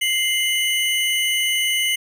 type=tone pair together; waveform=square; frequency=2093 / 2960 Hz; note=C7 / F#7; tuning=0 / 0 cents; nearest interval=tritone; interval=600 cents; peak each=-22 / -21 dBFS; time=0.01-1.96 s; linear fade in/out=10 ms; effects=none